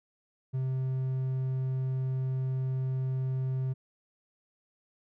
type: tone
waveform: triangle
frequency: 130.81 Hz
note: C3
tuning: in tune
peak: -26 dBFS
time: 0.53-3.74 s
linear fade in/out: 20 ms
effects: none